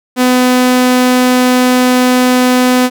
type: tone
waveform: sawtooth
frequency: 251.5 Hz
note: B3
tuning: 32 cents sharp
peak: -3 dBFS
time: 0.16-2.9 s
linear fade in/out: 50 ms
effects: none